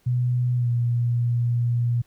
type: tone with pitch glide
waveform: sine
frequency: 123.47 to 119.61 Hz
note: B2 to A#2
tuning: 0 to +45 cents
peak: -19 dBFS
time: 0.06-2.02 s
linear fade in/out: 10 ms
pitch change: -55 cents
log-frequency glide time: 0.56-0.69 s
effects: pink hiss -63 dBFS RMS until 2.06 s